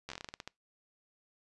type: slowing click train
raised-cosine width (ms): 0.2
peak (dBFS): -24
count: 12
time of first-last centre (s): 0.09-0.476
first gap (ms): 12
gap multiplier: 1.2
effects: noise-tail reverb RT60 0.2 s tail -25 dB re dry + resampled to 24000 Hz